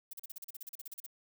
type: noise bursts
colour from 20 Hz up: violet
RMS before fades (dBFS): -44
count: 16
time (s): 0.11-1.064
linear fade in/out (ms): 5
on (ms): 24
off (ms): 38
effects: none